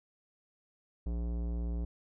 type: tone with tanh clipping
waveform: sine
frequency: 58.27 Hz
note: A#1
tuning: in tune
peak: -34 dBFS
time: 1.06-1.85 s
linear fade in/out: 5 ms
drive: 17 dB
effects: none